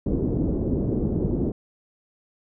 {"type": "low-pass noise", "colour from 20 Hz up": "white", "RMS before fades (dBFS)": -24, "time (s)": [0.06, 1.52], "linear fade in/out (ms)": 5, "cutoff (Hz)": 370, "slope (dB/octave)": 24, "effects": []}